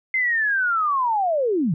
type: linear sweep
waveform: sine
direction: down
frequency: 2093 to 138.59 Hz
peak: -18 dBFS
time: 0.14-1.74 s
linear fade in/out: 2 ms
effects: none